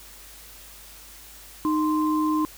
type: tone pair together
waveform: sine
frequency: 308.8 / 1042.9 Hz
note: D#4 / C6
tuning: -13 / -6 cents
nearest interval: octave + major sixth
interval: 2107 cents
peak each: -21 / -26 dBFS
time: 1.65-2.45 s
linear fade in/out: 0 ms
effects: added 50 Hz sine -51 dBFS peak until 2.57 s + white hiss -46 dBFS RMS until 2.57 s